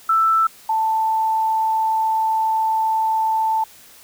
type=tone pair in turn; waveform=sine; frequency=1324 / 883.7 Hz; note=E6 / A5; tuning=+7 / +7 cents; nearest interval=perfect fifth; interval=700 cents; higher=first; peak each=-13 / -16 dBFS; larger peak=first; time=0.09-0.47 / 0.69-3.64 s; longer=second; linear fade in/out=5 ms; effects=white hiss -46 dBFS RMS until 4.03 s